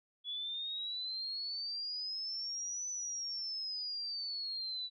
sine exponential two-way sweep, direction up then down, 3385 to 6020 to 3934 Hz, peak -37 dBFS, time 0.24-4.9 s, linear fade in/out 50 ms, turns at 2.88 s, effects none

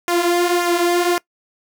sawtooth tone with flanger, 349.2 Hz, F4, in tune, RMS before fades -17 dBFS, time 0.08-1.18 s, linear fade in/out 0 ms, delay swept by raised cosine 0.22 to 5.02 ms, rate 1.8 Hz, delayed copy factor -0.6, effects noise-tail reverb RT60 0.1 s tail -22 dB re dry

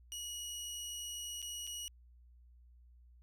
20% pulse tone with dropouts, 2908 Hz, F#7, 31 cents flat, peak -36 dBFS, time 0.12-1.88 s, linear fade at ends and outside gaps 0 ms, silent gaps 1.418-1.426 / 1.668-1.674 s, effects added 60 Hz sine -58 dBFS peak until 3.22 s

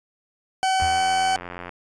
40% pulse tone, 759 Hz, F#5, 44 cents sharp, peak -18 dBFS, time 0.63-1.36 s, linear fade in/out 0 ms
click train, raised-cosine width 0.5 ms, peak -19 dBFS, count 80, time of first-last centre 0.8-1.693 s, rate 88.5 Hz
sine tone with exponential decay, 81.6 Hz, E2, 17 cents flat, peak -24 dBFS, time 0.82-1.15 s, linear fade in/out 0 ms, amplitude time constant 71 ms
effects resampled to 22050 Hz

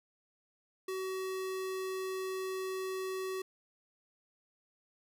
square tone, 377.5 Hz, F#4, 35 cents sharp, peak -36 dBFS, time 0.88-3.42 s, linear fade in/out 5 ms, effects none

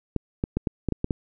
clicks, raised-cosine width 3 ms, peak -11 dBFS, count 8, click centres 0.163 / 0.439 / 0.57 / 0.672 / 0.887 / 0.923 / 1.044 / 1.108 s, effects none

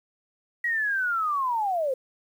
sine linear sweep, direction down, 1927 to 501 Hz, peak -23 dBFS, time 0.64-1.94 s, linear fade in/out 5 ms, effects 9-bit

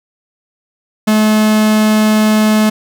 45% pulse tone, 215.1 Hz, A3, 39 cents flat, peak -8 dBFS, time 1.07-2.7 s, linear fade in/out 10 ms, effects none

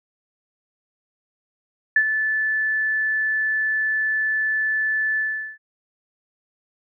sine tone with ADSR envelope, 1745 Hz, A6, 15 cents flat, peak -11 dBFS, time 1.96-5.58 s, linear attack 4 ms, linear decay 66 ms, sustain -8 dB, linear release 400 ms, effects none

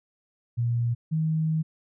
sine tone pair in turn, 118.6 / 158.31 Hz, A#2 / D#3, +30 / +30 cents, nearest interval perfect fourth, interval 500 cents, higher second, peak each -22 dBFS, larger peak neither, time 0.57-0.95 / 1.11-1.63 s, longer second, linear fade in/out 20 ms, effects none

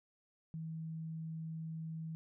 sine tone, 161 Hz, E3, 41 cents flat, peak -40 dBFS, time 0.54-2.15 s, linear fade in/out 0 ms, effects none

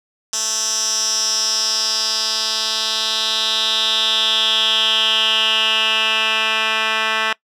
10% pulse tone with band-pass filter sweep, 220 Hz, A3, in tune, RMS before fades -18 dBFS, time 0.33-7.33 s, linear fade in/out 2 ms, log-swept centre 6400 to 2200 Hz, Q 5, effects noise-tail reverb RT60 0.1 s tail -22 dB re dry

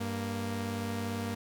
sawtooth tone pair together, 98.01 / 233.1 Hz, G2 / A#3, 0 / 0 cents, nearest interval octave + minor third, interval 1500 cents, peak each -32 / -31 dBFS, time 0-1.35 s, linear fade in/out 10 ms, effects none

